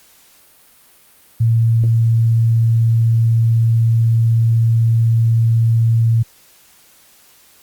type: tone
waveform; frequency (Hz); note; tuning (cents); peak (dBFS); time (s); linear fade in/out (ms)
sine; 114.5; A#2; -31; -10; 1.4-6.23; 10
effects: white hiss -49 dBFS RMS until 7.62 s + Opus 48 kbps